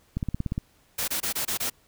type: click train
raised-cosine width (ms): 5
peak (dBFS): -15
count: 8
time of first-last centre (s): 0.17-0.579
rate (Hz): 17.1
type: noise bursts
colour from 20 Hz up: white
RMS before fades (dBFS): -28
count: 6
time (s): 0.98-1.7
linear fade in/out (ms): 10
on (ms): 100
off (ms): 24
effects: pink hiss -62 dBFS RMS until 1.87 s